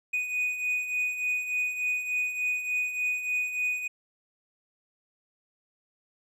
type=beating tone pair; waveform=triangle; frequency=2481 / 2484.4 Hz; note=D#7 / D#7; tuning=-6 / -3 cents; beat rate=3.4 Hz; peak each=-33 / -26 dBFS; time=0.13-3.88 s; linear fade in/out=10 ms; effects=none